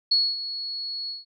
sine tone with ADSR envelope, 4360 Hz, C#8, 29 cents flat, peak -16 dBFS, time 0.11-1.25 s, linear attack 8 ms, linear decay 240 ms, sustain -13 dB, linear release 160 ms, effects none

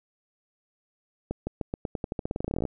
accelerating click train, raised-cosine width 2 ms, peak -16 dBFS, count 23, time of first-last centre 1.31-2.653 s, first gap 160 ms, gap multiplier 0.89, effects none

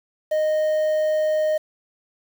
triangle tone with quantisation, 618 Hz, D#5, 12 cents flat, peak -16 dBFS, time 0.31-1.58 s, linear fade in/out 10 ms, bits 7, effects none

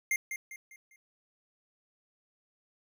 square tone with echo, 2110 Hz, C7, 14 cents sharp, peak -27 dBFS, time 0.11-0.16 s, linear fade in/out 2 ms, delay 200 ms, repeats 4, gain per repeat -8 dB, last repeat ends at 0.96 s, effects none

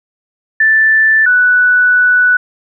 sine tone pair in turn, 1763 / 1482.5 Hz, A6 / F#6, +3 / +3 cents, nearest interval minor third, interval 300 cents, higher first, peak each -6 dBFS, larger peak neither, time 0.6-1.26 / 1.26-2.37 s, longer second, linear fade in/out 5 ms, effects none

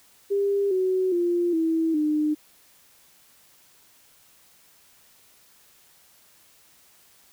sine tone with pitch steps, 400 / 373.2 / 348.2 / 324.9 / 303.1 Hz, G4 / F#4 / F4 / E4 / D#4, +35 / +15 / -5 / -25 / -45 cents, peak -20 dBFS, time 0.3-2.35 s, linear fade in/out 20 ms, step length 410 ms, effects white hiss -57 dBFS RMS until 7.32 s

